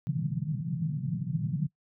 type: band-pass noise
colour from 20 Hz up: white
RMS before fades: -31 dBFS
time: 0.07-1.67 s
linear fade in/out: 0 ms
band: 130 to 170 Hz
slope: 48 dB/octave
effects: noise-tail reverb RT60 0.1 s tail -22 dB re dry